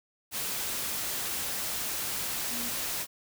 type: tone in noise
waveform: sine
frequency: 238.4 Hz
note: A#3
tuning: 39 cents sharp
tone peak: -40 dBFS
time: 2.49-2.72 s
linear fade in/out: 50 ms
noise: white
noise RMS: -33 dBFS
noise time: 0.31-3.07 s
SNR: -10 dB
effects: none